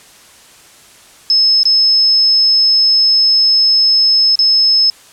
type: tone with dropouts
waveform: sine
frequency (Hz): 5200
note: E8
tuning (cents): -24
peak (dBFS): -7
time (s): 1.3-4.9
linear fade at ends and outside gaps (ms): 1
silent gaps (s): 1.632-1.654 / 4.355-4.39
effects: white hiss -42 dBFS RMS until 5.12 s + low-pass 10000 Hz 12 dB/octave